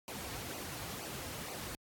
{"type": "noise with flanger", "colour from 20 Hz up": "pink", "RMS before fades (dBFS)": -43, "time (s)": [0.08, 1.75], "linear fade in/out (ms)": 0, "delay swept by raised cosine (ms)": [0.56, 5.26], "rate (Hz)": 2.1, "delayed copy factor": -0.7, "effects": ["high-pass 60 Hz 12 dB/octave", "AAC 64 kbps"]}